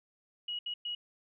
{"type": "tone bursts at uneven times", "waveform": "sine", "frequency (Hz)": 2905, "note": "F#7", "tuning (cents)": -32, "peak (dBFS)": -34, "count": 3, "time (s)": [[0.48, 0.59], [0.66, 0.74], [0.85, 0.95]], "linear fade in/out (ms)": 5, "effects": []}